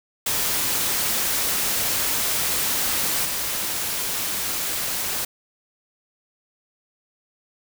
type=noise with level steps; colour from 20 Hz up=white; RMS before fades=-23 / -26 dBFS; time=0.26-5.25 s; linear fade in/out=5 ms; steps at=3.25 s; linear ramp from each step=5 ms; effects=none